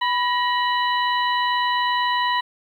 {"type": "harmonic tone with a mistuned harmonic", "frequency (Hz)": 987.8, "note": "B5", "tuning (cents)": 0, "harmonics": [1, 2, 3, 4], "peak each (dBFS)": [-20, -25, -29, -30], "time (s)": [0.01, 2.41], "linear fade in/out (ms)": 10, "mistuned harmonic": 2, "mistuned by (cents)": -71, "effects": ["9-bit"]}